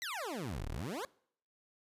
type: exponential two-way sweep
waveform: 20% pulse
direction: down then up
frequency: 2066 to 31.25 to 581 Hz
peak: -33 dBFS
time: 0.02-1.05 s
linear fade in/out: 0 ms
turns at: 0.68 s
effects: noise-tail reverb RT60 0.6 s tail -24 dB re dry + resampled to 32000 Hz